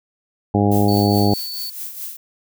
harmonic tone, 101.9 Hz, G#2, 32 cents flat, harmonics 1 / 2 / 3 / 4 / 5 / 6 / 7 / 8, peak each -18 / -18 / -20 / -22 / -27 / -29 / -25 / -24 dBFS, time 0.54-1.34 s, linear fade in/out 5 ms
violet noise with tremolo, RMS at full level -28 dBFS, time 0.71-2.17 s, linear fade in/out 10 ms, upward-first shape triangle, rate 4.7 Hz, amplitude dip 65%
sine tone, 4469 Hz, C#8, 13 cents sharp, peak -27 dBFS, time 0.88-1.7 s, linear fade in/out 5 ms
effects none

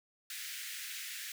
pink high-pass noise, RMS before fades -43 dBFS, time 0.3-1.32 s, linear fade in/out 2 ms, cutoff 1600 Hz, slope 48 dB/octave, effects none

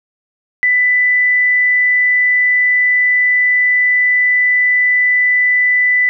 sine tone, 1990 Hz, B6, 13 cents sharp, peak -9 dBFS, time 0.63-6.09 s, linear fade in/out 0 ms, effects none

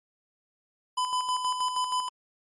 square tone with tremolo, 1005 Hz, B5, 30 cents sharp, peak -25 dBFS, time 0.97-2.09 s, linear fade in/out 10 ms, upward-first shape square, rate 6.3 Hz, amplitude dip 50%, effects MP3 48 kbps

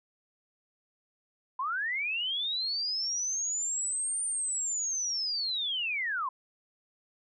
sine linear two-way sweep, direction up then down, 987.8 to 9050 to 987.8 Hz, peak -29 dBFS, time 1.59-6.29 s, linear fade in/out 5 ms, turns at 4.24 s, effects none

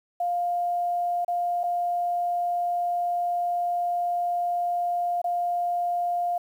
sine tone with dropouts, 702 Hz, F5, 9 cents sharp, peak -23 dBFS, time 0.2-6.38 s, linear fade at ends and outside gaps 5 ms, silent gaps 1.248-1.28 / 1.634-1.638 / 5.217-5.242 s, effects 9-bit

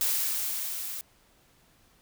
blue noise with level ramp, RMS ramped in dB -26 to -37 dBFS, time 0.01-1.01 s, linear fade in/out 0 ms, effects pink hiss -63 dBFS RMS until 2.01 s

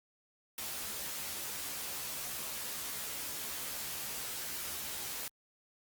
white noise with comb filter, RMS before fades -40 dBFS, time 0.58-5.28 s, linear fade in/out 2 ms, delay 14 ms, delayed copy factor +1, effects Opus 48 kbps

